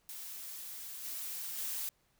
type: noise with level steps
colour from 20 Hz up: blue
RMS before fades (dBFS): -45 / -41 / -38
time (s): 0.09-1.89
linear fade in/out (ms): 0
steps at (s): 1.03 / 1.57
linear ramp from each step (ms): 20
effects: pink hiss -73 dBFS RMS until 2.19 s